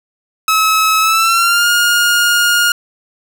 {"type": "tone with pitch glide", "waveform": "sawtooth", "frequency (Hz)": [1290, 1423.1], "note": ["E6", "F6"], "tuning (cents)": [-38, 32], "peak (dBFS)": -6, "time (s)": [0.48, 2.72], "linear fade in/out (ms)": 2, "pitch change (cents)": 170, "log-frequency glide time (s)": [1, 1.69], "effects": []}